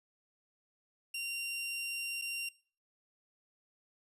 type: tone with dropouts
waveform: sawtooth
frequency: 2765 Hz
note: F7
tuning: 18 cents flat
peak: -33 dBFS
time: 1.14-2.49 s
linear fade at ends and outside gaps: 5 ms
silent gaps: 2.215-2.22 s
effects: noise-tail reverb RT60 0.4 s tail -20 dB re dry + resampled to 32000 Hz